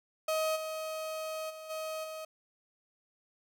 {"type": "tone with level steps", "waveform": "35% pulse", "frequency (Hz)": 631, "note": "D#5", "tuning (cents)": 24, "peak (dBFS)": [-27, -34, -42, -34, -38], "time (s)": [0.28, 2.25], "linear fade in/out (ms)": 5, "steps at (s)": [0.55, 1.49, 1.69, 2.03], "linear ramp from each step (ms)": 20, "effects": []}